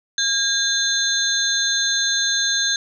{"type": "tone cluster", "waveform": "sine", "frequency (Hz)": [1619, 3561, 4080, 6380], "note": ["G#6", "A7", "C8", "G8"], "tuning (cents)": [-45, 20, -44, 30], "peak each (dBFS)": -23, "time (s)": [0.18, 2.76], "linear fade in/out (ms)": 2, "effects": []}